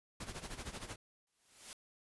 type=noise with tremolo; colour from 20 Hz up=pink; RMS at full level=-43 dBFS; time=0.2-0.96 s; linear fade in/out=5 ms; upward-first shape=sine; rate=13 Hz; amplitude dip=75%
type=noise with exponential growth; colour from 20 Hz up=white; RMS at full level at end=-46 dBFS; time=1.27-1.73 s; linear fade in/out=1 ms; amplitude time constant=99 ms
effects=resampled to 24000 Hz